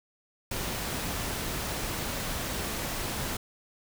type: noise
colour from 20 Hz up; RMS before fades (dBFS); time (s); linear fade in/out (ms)
pink; -33; 0.51-3.37; 5
effects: none